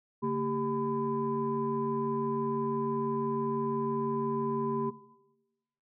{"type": "tone cluster", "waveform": "sine", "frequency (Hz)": [141.9, 227.9, 394.1, 1006], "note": ["C#3", "A#3", "G4", "B5"], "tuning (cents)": [41, -39, 9, 32], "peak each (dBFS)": [-37, -31, -32, -34], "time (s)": [0.22, 4.91], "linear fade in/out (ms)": 20, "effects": ["noise-tail reverb RT60 1.0 s tail -17 dB re dry", "tanh soft clip ceiling -19 dBFS"]}